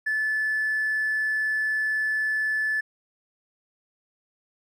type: tone with hard clipping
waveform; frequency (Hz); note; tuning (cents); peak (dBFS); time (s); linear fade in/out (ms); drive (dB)
sine; 1738; A6; -22; -23; 0.06-2.81; 10; 1
effects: none